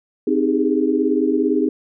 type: chord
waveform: sine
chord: Ab major seventh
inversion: first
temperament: equal with one note detuned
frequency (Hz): 261.6 / 311.1 / 397.7 / 415.3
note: C4 / Eb4 / G4 / Ab4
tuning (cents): 0 / 0 / +25 / 0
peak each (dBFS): -20 / -19 / -22 / -22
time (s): 0.27-1.69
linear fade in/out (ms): 5
effects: none